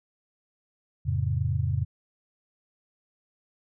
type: chord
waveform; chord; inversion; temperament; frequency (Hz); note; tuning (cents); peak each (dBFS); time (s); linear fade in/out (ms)
sine; F augmented; none; just; 87.31 / 109.13 / 136.42; F2 / A2 / C#3; 0 / -14 / -27; -28; 1.05-1.85; 20
effects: none